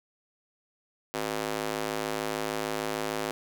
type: tone with high-pass filter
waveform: square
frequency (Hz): 53.3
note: G#1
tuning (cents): +46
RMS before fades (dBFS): -32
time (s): 1.14-3.31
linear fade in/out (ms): 0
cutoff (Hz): 380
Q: 0.97
effects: none